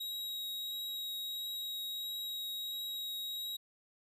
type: tone with vibrato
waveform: 45% pulse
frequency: 3815 Hz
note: A#7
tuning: 39 cents sharp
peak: -37 dBFS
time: 0-3.57 s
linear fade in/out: 10 ms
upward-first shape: triangle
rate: 1.5 Hz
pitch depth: 9 cents each way
effects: none

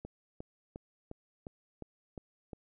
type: click train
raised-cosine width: 2 ms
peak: -29 dBFS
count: 8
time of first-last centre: 0.05-2.532 s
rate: 2.82 Hz
effects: none

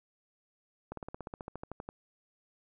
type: slowing click train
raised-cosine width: 1 ms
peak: -26 dBFS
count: 15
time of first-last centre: 0.92-1.889 s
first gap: 53 ms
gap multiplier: 1.04
effects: none

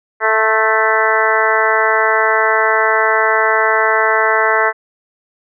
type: harmonic tone with a mistuned harmonic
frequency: 220 Hz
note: A3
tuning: in tune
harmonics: 2 / 3 / 4 / 5 / 6 / 7 / 8 / 9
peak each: -19 / -19 / -19 / -19 / -19 / -19 / -19 / -19 dBFS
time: 0.2-4.73 s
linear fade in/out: 50 ms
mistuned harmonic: 5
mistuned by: -22 cents
effects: none

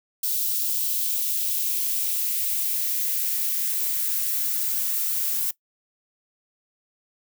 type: noise with high-pass filter sweep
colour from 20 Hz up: violet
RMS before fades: -25 dBFS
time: 0.23-5.51 s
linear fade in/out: 5 ms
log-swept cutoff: 3700 to 1100 Hz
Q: 1.5
effects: noise-tail reverb RT60 0.1 s tail -19 dB re dry

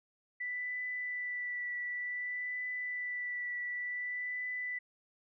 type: tone with vibrato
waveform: sine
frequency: 1975.5 Hz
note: B6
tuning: in tune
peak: -35 dBFS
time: 0.4-4.79 s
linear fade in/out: 10 ms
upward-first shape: triangle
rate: 0.55 Hz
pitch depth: 18 cents each way
effects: none

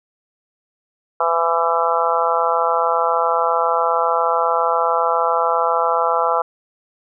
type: harmonic tone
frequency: 167.3 Hz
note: E3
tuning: 26 cents sharp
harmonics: 3 / 4 / 5 / 6 / 7 / 8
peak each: -22 / -22 / -22 / -22 / -22 / -22 dBFS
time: 1.2-6.42 s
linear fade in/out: 5 ms
effects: none

